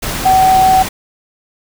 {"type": "tone in noise", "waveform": "sine", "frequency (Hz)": 756, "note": "F#5", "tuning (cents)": 37, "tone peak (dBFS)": -6, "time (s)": [0.25, 0.83], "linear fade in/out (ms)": 10, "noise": "pink", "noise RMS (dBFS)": -20, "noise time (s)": [0.02, 0.89], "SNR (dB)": 11, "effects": []}